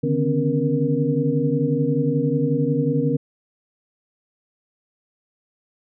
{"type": "tone cluster", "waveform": "sine", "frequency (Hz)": [143, 154.2, 252.4, 277.7, 471.2], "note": ["D3", "D#3", "B3", "C#4", "A#4"], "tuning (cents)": [-46, -15, 38, 3, 19], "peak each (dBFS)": -24, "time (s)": [0.03, 3.17], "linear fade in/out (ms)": 10, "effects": []}